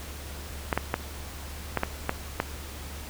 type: clicks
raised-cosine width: 0.5 ms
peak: -9 dBFS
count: 7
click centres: 0.728 / 0.776 / 0.941 / 1.773 / 1.834 / 2.094 / 2.401 s
effects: added 72 Hz sine -39 dBFS peak until 3.09 s + pink hiss -42 dBFS RMS until 3.09 s